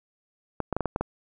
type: clicks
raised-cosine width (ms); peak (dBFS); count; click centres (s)
1; -12; 7; 0.603 / 0.727 / 0.766 / 0.807 / 0.857 / 0.961 / 1.01
effects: none